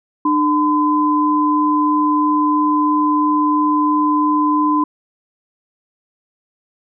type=tone pair together; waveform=sine; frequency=300.5 / 1016.6 Hz; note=D4 / B5; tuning=+40 / +50 cents; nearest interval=octave + major sixth; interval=2110 cents; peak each=-15 dBFS; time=0.25-4.84 s; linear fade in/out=5 ms; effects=none